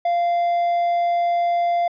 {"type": "tone", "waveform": "triangle", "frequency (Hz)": 693, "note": "F5", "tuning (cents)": -14, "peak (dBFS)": -15, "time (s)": [0.05, 1.88], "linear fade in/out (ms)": 5, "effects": ["resampled to 11025 Hz"]}